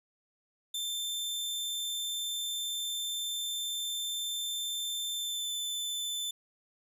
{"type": "tone with pitch glide", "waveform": "sawtooth", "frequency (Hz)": [3559, 3526], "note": ["A7", "A7"], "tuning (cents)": [19, 3], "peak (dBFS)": -30, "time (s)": [0.74, 6.31], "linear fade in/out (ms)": 5, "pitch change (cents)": -16, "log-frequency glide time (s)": [5.12, 5.52], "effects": []}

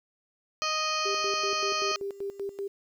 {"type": "harmonic tone", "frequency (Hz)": 622.3, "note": "D#5", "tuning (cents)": 0, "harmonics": [1, 2, 3, 4, 5, 7, 8, 9, 10], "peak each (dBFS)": [-37, -30, -42, -34, -38, -34, -38, -41, -40], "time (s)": [0.62, 1.96], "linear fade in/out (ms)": 0}
{"type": "tone with tremolo", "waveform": "sine", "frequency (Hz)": 397.3, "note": "G4", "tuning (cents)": 23, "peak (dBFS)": -30, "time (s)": [1.05, 2.68], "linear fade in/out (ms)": 10, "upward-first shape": "square", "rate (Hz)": 5.2, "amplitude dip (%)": 80}
{"effects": ["10-bit"]}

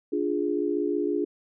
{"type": "chord", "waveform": "sine", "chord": "D diminished", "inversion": "none", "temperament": "equal", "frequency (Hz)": [293.7, 349.2, 415.3], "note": ["D4", "F4", "Ab4"], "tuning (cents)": [0, 0, 0], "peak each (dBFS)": -28, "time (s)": [0.12, 1.25], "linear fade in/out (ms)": 10, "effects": []}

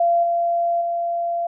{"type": "tone with level steps", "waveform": "sine", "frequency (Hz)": 686, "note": "F5", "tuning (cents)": -31, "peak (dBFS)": [-14, -17, -20], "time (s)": [0, 1.47], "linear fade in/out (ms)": 5, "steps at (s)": [0.23, 0.81], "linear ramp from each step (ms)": 5, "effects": []}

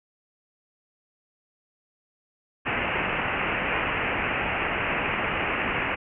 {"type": "low-pass noise", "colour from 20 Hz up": "white", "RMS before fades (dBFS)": -27, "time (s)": [2.65, 5.96], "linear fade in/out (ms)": 20, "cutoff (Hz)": 2800, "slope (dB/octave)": 96, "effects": []}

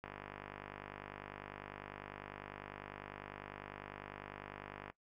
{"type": "click train", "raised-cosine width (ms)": 0.5, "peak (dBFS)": -30, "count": 244, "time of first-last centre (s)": [0.04, 4.9], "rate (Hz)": 50, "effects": ["noise-tail reverb RT60 0.1 s tail -18 dB re dry"]}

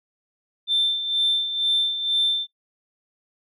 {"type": "tone with tremolo", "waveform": "sine", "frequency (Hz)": 3560, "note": "A7", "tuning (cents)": 20, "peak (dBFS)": -16, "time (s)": [0.67, 2.47], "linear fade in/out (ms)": 50, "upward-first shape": "sine", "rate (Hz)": 2.1, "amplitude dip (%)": 65, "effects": ["noise-tail reverb RT60 0.1 s tail -17 dB re dry", "tanh soft clip ceiling -13 dBFS"]}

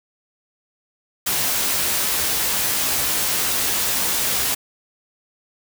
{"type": "noise with comb filter", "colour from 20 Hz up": "white", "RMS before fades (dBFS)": -21, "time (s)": [1.26, 4.55], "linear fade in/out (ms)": 10, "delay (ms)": 15, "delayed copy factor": 0.5, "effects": []}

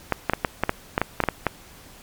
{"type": "clicks", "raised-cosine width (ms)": 0.5, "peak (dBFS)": -4, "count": 12, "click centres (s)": [0.123, 0.297, 0.335, 0.448, 0.636, 0.694, 0.979, 1.016, 1.203, 1.238, 1.287, 1.467], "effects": ["pink hiss -47 dBFS RMS until 2.02 s", "MP3 96 kbps"]}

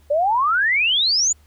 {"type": "exponential sweep", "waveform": "sine", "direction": "up", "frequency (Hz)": [560, 7130], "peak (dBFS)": -15, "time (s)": [0.1, 1.33], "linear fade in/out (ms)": 10, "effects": ["added 74 Hz sine -50 dBFS peak until 1.46 s", "pink hiss -59 dBFS RMS until 1.46 s"]}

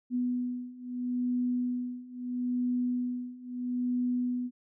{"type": "beating tone pair", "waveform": "sine", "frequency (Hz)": [246.9, 247.66], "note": ["B3", "B3"], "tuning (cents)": [0, 5], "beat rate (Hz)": 0.76, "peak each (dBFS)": [-33, -31], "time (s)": [0.1, 4.51], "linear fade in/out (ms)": 50, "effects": []}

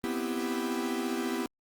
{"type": "chord", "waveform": "45% pulse", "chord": "C major seventh", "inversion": "third", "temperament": "equal", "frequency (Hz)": [246.9, 261.6, 329.6, 392], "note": ["B3", "C4", "E4", "G4"], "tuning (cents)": [0, 0, 0, 0], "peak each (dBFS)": [-34, -38, -35, -36], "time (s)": [0.04, 1.46], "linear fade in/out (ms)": 0, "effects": ["Opus 32 kbps"]}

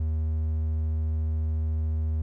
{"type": "tone", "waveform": "triangle", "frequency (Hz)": 78.5, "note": "D#2", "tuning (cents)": 16, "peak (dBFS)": -22, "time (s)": [0, 2.22], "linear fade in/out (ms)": 5, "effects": []}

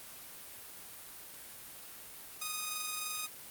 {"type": "tone with amplitude modulation", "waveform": "5% pulse", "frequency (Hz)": 1244.5, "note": "D#6", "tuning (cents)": 0, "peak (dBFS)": -23, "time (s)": [2.41, 3.27], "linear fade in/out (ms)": 10, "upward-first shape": "sine", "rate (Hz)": 23.2, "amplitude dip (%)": 30, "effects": ["white hiss -49 dBFS RMS until 3.5 s", "Opus 32 kbps"]}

